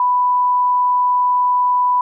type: tone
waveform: sine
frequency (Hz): 991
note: B5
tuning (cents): +6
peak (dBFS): -12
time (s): 0-2.01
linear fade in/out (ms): 2
effects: none